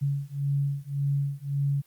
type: beating tone pair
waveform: sine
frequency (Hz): 139.8 / 141.6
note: C#3 / C#3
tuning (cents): +15 / +37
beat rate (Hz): 1.8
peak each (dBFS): -28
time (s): 0.01-1.82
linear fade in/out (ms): 20
effects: white hiss -63 dBFS RMS until 1.86 s + Opus 48 kbps